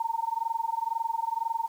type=tone with amplitude modulation; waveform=sine; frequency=913 Hz; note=A#5; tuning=36 cents flat; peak=-23 dBFS; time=0-1.68 s; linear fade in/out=5 ms; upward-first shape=sine; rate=22 Hz; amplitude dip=95%; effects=9-bit